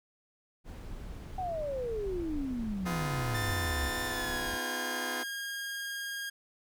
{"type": "noise", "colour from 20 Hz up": "brown", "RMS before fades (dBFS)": -42, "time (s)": [0.64, 4.59], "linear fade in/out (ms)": 50}
{"type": "exponential sweep", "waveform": "sine", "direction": "down", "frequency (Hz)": [766, 65.8], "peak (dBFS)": -32, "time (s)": [1.38, 3.9], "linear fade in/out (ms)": 5}
{"type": "chord", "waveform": "10% pulse", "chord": "F half-diminished seventh", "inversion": "second", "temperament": "just", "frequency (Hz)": [251.4, 314.3, 349.2, 419.1], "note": ["Cb4", "Eb4", "F4", "Ab4"], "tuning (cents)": [31, 18, 0, 16], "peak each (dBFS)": [-30, -35, -31, -35], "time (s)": [2.85, 5.24], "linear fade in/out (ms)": 20}
{"type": "tone with pitch glide", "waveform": "sawtooth", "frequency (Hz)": [1781, 1623.8], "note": ["A6", "G#6"], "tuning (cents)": [21, -39], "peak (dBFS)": -32, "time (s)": [3.34, 6.3], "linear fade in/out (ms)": 10, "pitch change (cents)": -160, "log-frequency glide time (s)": [4.06, 4.51]}
{"effects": []}